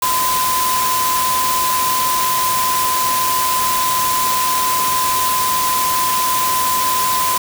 sine tone in noise, 1019 Hz, C6, 46 cents flat, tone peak -16 dBFS, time 0.02-7.38 s, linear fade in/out 5 ms, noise white, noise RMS -20 dBFS, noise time 0.02-7.38 s, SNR +1 dB, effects none

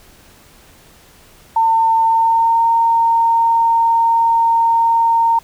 sine tone with pitch glide, 903 to 919.3 Hz, A5 to A#5, +45 to -24 cents, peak -10 dBFS, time 1.56-5.39 s, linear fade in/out 5 ms, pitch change +31 cents, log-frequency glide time 2.03-2.62 s, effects pink hiss -46 dBFS RMS until 5.43 s

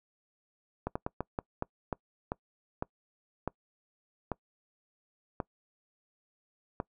slowing click train, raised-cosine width 1 ms, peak -18 dBFS, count 13, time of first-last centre 0.87-6.801 s, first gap 85 ms, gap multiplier 1.29, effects noise-tail reverb RT60 0.1 s tail -24 dB re dry

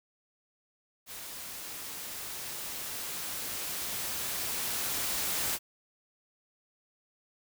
white noise with level ramp, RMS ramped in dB -43 to -31 dBFS, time 1.06-5.59 s, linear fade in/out 50 ms, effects none

